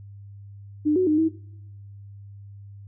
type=tone with pitch steps; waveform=sine; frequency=301.2 / 369.8 / 305.6 / 321.4 Hz; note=D4 / F#4 / D#4 / E4; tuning=+44 / -1 / -31 / -44 cents; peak=-17 dBFS; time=0.85-1.29 s; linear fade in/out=20 ms; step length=110 ms; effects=noise-tail reverb RT60 0.9 s tail -21 dB re dry + added 100 Hz sine -40 dBFS peak until 2.87 s